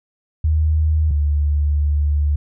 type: tone pair in turn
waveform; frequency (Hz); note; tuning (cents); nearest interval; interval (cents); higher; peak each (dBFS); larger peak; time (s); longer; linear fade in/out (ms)
sine; 77.8 / 73.43; D#2 / D2; 0 / 0; minor second; 100; first; -13 / -14; first; 0.44-1.11 / 1.11-2.36; second; 5
effects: none